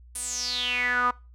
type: tone with band-pass filter sweep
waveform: sawtooth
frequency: 246.9 Hz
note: B3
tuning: in tune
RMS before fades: -27 dBFS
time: 0.15-1.11 s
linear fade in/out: 5 ms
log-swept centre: 10000 to 1100 Hz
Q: 8.5
effects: noise-tail reverb RT60 0.3 s tail -22 dB re dry + added 60 Hz sine -47 dBFS peak until 1.34 s